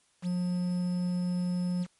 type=tone with quantisation; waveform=triangle; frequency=178.7 Hz; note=F3; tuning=40 cents sharp; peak=-25 dBFS; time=0.22-1.87 s; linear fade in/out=50 ms; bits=8; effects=white hiss -68 dBFS RMS until 1.99 s + MP3 48 kbps